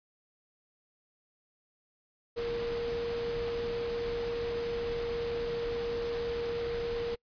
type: tone in noise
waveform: sine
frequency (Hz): 470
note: A#4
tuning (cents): +14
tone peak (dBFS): -31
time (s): 2.36-7.16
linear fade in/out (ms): 20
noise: pink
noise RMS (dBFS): -41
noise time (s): 2.36-7.16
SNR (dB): +7
effects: noise-tail reverb RT60 0.1 s tail -26 dB re dry + resampled to 11025 Hz